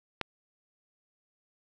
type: click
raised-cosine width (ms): 0.3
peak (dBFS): -14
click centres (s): 0.213
effects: none